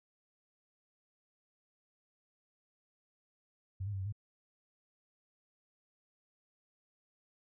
sine tone with pitch steps, 95.1 / 103.2 / 97 / 94.8 / 104.2 Hz, F#2 / G#2 / G2 / F#2 / G#2, +48 / -10 / -18 / +43 / +6 cents, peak -35 dBFS, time 3.8-4.125 s, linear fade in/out 10 ms, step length 65 ms, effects none

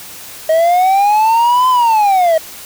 triangle linear two-way sweep, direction up then down, 628 to 1027 to 628 Hz, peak -6 dBFS, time 0.49-2.38 s, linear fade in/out 5 ms, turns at 1.69 s, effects white hiss -32 dBFS RMS until 2.65 s

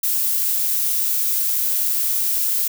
violet noise, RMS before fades -20 dBFS, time 0.03-2.68 s, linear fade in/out 5 ms, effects none

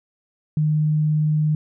sine tone, 152.9 Hz, D#3, 30 cents flat, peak -16 dBFS, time 0.57-1.55 s, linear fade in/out 2 ms, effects none

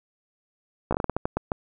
slowing click train, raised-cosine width 1 ms, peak -10 dBFS, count 11, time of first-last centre 0.91-1.518 s, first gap 15 ms, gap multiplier 1.29, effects none

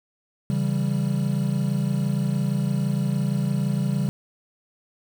triangle chord, C# diminished, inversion none, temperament equal, 138.59 / 164.81 / 196 Hz, C#3 / E3 / G3, 0 / 0 / 0 cents, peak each -22 / -26 / -23 dBFS, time 0.5-4.09 s, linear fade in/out 0 ms, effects 7-bit

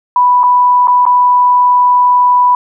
sine tone with dropouts, 987.8 Hz, B5, in tune, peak -5 dBFS, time 0.16-2.55 s, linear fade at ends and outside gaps 2 ms, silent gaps 0.433-0.437 / 0.873-0.881 / 1.054-1.064 s, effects none

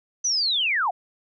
sine linear sweep, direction down, 6100 to 651 Hz, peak -20 dBFS, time 0.24-0.91 s, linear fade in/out 10 ms, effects none

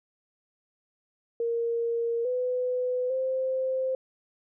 sine tone with pitch steps, 465.9 / 501 / 522 Hz, A#4 / B4 / C5, -1 / +25 / -4 cents, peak -25 dBFS, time 1.4-3.95 s, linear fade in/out 2 ms, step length 850 ms, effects none

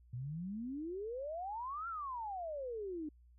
sine exponential two-way sweep, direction up then down, 116.54 to 1396.9 to 293.1 Hz, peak -39 dBFS, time 0.13-3.09 s, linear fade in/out 5 ms, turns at 1.88 s, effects added 60 Hz sine -60 dBFS peak until 3.38 s

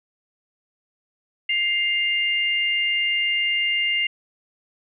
sine tone pair together, 2100 / 2806 Hz, C7 / F7, +6 / +8 cents, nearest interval perfect fourth, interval 502 cents, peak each -22 dBFS, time 1.49-4.07 s, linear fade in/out 5 ms, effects none

